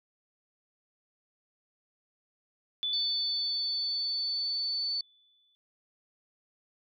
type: tone with exponential decay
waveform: sine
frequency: 3481 Hz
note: A7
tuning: 19 cents flat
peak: -28 dBFS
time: 2.83-5.55 s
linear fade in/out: 0 ms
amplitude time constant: 590 ms
type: tone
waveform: sine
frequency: 4489 Hz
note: C#8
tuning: 21 cents sharp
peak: -29 dBFS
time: 2.93-5.01 s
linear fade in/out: 2 ms
effects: none